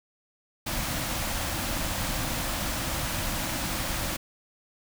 pink band-stop noise, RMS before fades -30 dBFS, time 0.66-4.17 s, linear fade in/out 10 ms, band 350 to 500 Hz, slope 96 dB/octave, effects none

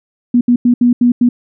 sine tone bursts at uneven times, 242.6 Hz, B3, 31 cents flat, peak -6 dBFS, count 6, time 0.34-0.41 / 0.48-0.56 / 0.65-0.74 / 0.81-0.93 / 1.01-1.12 / 1.21-1.29 s, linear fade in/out 5 ms, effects none

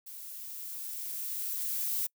violet noise with level ramp, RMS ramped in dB -45 to -31 dBFS, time 0.06-2.07 s, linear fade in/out 10 ms, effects noise-tail reverb RT60 0.1 s tail -26 dB re dry

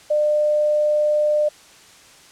sine tone, 600 Hz, D5, 37 cents sharp, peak -15 dBFS, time 0.1-1.49 s, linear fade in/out 10 ms, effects white hiss -47 dBFS RMS until 2.31 s + low-pass 8000 Hz 12 dB/octave

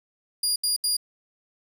25% pulse tone bursts, 4836 Hz, D8, 50 cents sharp, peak -17 dBFS, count 3, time 0.43-0.968 s, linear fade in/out 5 ms, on 130 ms, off 74 ms, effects 9-bit

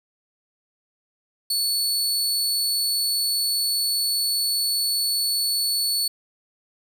sawtooth tone, 4435 Hz, C#8, in tune, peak -18 dBFS, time 1.5-6.08 s, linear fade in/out 5 ms, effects none

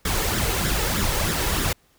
pink noise with flanger, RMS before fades -23 dBFS, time 0.05-1.73 s, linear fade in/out 5 ms, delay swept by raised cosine 0.55 to 2.35 ms, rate 3.2 Hz, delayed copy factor +0.6, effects pink hiss -61 dBFS RMS until 1.98 s

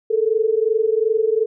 sine tone pair together, 430.5 / 453.2 Hz, A4 / A#4, -38 / -49 cents, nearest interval minor second, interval 89 cents, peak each -18 dBFS, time 0.1-1.46 s, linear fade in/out 10 ms, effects none

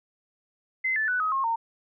sine tone with pitch steps, 2057 / 1749.8 / 1488.5 / 1266.2 / 1077.1 / 916.3 Hz, C7 / A6 / F#6 / D#6 / C6 / A#5, -30 / -10 / +10 / +30 / +50 / -30 cents, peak -23 dBFS, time 0.84-1.56 s, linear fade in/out 10 ms, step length 120 ms, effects none

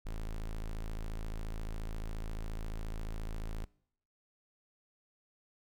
square tone, 27.16 Hz, A0, 22 cents flat, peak -37 dBFS, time 0.05-3.65 s, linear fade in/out 10 ms, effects noise-tail reverb RT60 0.7 s tail -23 dB re dry

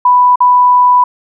sine tone with dropouts, 990 Hz, B5, 4 cents sharp, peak -4 dBFS, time 0.05-1.04 s, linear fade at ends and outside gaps 5 ms, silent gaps 0.358-0.404 s, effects none

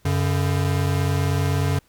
square tone pair together, 92.62 / 142.3 Hz, F#2 / C#3, +2 / +46 cents, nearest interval perfect fifth, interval 744 cents, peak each -22 / -23 dBFS, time 0.05-1.79 s, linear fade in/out 5 ms, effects pink hiss -60 dBFS RMS until 1.88 s

